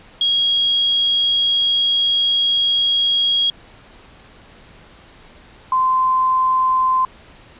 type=tone pair in turn; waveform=sine; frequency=3286 / 1035 Hz; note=G#7 / C6; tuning=-19 / -19 cents; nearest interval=octave + minor sixth; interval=2000 cents; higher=first; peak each=-13 dBFS; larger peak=neither; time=0.21-3.5 / 5.72-7.05 s; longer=first; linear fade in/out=2 ms; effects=pink hiss -45 dBFS RMS until 7.59 s + resampled to 8000 Hz